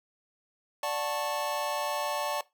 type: chord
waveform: square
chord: D major seventh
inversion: none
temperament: just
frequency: 587.3 / 734.2 / 881 / 1101.2 Hz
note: D5 / F#5 / A5 / C#6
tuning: 0 / -14 / +2 / -12 cents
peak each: -34 / -38 / -35 / -37 dBFS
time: 0.83-2.41 s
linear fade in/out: 2 ms
effects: noise-tail reverb RT60 0.2 s tail -19 dB re dry